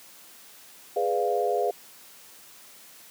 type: chord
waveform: sine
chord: G# diminished seventh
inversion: none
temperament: equal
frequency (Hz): 415.3 / 493.9 / 587.3 / 698.5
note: G#4 / B4 / D5 / F5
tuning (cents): 0 / 0 / 0 / 0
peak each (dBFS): -27 / -28 / -32 / -27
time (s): 0.96-1.71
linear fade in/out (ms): 5
effects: white hiss -50 dBFS RMS until 3.1 s + high-pass 150 Hz 12 dB/octave